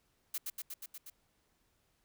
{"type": "noise with echo", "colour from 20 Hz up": "blue", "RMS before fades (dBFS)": -37, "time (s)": [0.34, 0.38], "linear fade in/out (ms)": 5, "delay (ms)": 120, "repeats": 6, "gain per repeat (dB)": -2, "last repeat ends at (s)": 1.1, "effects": ["pink hiss -75 dBFS RMS until 2.04 s"]}